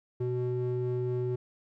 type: ring-modulated tone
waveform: triangle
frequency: 247.9 Hz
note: B3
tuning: 7 cents sharp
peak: -22 dBFS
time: 0.2-1.36 s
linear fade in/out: 10 ms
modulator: 125 Hz
effects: tanh soft clip ceiling -21 dBFS